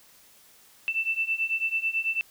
sine beating tone pair, 2659 / 2668.1 Hz, E7 / E7, +14 / +20 cents, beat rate 9.1 Hz, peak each -29 / -27 dBFS, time 0.88-2.21 s, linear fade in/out 0 ms, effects white hiss -56 dBFS RMS until 2.3 s

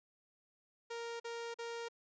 sawtooth tone bursts, 466.2 Hz, A#4, in tune, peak -37 dBFS, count 3, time 0.9-1.886 s, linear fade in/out 10 ms, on 300 ms, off 43 ms, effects resampled to 16000 Hz

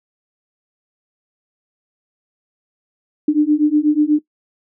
sine beating tone pair, 295.8 / 304 Hz, D4 / D#4, +13 / -40 cents, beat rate 8.2 Hz, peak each -14 dBFS, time 3.28-4.19 s, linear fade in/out 5 ms, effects noise-tail reverb RT60 0.1 s tail -18 dB re dry

